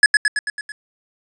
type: tone with echo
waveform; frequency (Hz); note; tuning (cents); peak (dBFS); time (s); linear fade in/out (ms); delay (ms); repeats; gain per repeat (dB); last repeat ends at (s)
square; 1699; G#6; +39; -6; 0.03-0.06; 2; 110; 6; -4; 0.72
effects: resampled to 22050 Hz + 8-bit